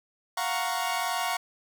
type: chord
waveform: sawtooth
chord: Gb major seventh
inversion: third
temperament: equal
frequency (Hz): 698.5 / 740 / 932.3 / 1108.7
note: F5 / Gb5 / Bb5 / Db6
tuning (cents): 0 / 0 / 0 / 0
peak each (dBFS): -29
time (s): 0.37-1.37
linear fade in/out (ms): 5
effects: none